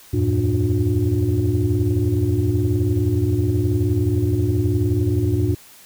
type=tone cluster; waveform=sine; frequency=80 / 91.9 / 110.9 / 296 / 360.7 Hz; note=D#2 / F#2 / A2 / D4 / F#4; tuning=+49 / -11 / +14 / +14 / -44 cents; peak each=-26 / -21 / -19 / -23 / -24 dBFS; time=0.13-5.55 s; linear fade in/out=10 ms; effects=tanh soft clip ceiling -8 dBFS + white hiss -46 dBFS RMS until 5.85 s